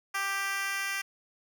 10% pulse tone with high-pass filter sweep, 393.3 Hz, G4, 6 cents sharp, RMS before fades -32 dBFS, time 0.14-1.02 s, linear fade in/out 10 ms, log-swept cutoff 1200 to 1900 Hz, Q 1.3, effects none

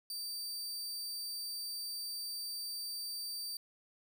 sawtooth tone, 4645 Hz, D8, 20 cents flat, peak -36 dBFS, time 0.1-3.57 s, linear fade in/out 2 ms, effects none

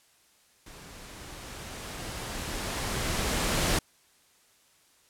pink noise with level ramp, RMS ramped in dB -48 to -25 dBFS, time 0.66-3.79 s, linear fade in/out 5 ms, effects white hiss -63 dBFS RMS until 5.09 s + low-pass 11000 Hz 12 dB/octave

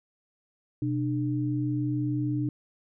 sine tone pair together, 125.98 / 299.4 Hz, B2 / D4, +35 / +33 cents, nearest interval octave + minor third, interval 1498 cents, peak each -28 dBFS, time 0.82-2.49 s, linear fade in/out 2 ms, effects none

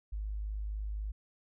sine tone, 51.91 Hz, G#1, in tune, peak -34 dBFS, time 0.12-1.12 s, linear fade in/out 10 ms, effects none

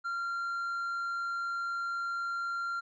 triangle tone, 1382 Hz, F6, 19 cents flat, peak -30 dBFS, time 0.04-2.81 s, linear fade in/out 20 ms, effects resampled to 16000 Hz

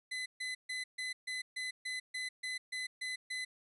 30% pulse tone bursts, 2017 Hz, B6, 36 cents sharp, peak -34 dBFS, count 12, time 0.11-3.45 s, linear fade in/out 10 ms, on 150 ms, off 140 ms, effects resampled to 24000 Hz

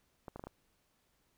clicks, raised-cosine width 1 ms, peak -30 dBFS, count 5, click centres 0.282 / 0.36 / 0.395 / 0.439 / 0.47 s, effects pink hiss -75 dBFS RMS until 1.37 s

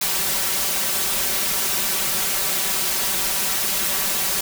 white noise with comb filter, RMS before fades -22 dBFS, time 0.01-4.41 s, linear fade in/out 5 ms, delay 5.2 ms, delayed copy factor +0.9, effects none

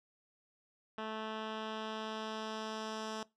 10% pulse tone with low-pass filter sweep, 218.5 Hz, A3, 12 cents flat, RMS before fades -41 dBFS, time 0.98-3.23 s, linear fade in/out 2 ms, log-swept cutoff 2600 to 6100 Hz, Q 1.4, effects noise-tail reverb RT60 0.2 s tail -20 dB re dry

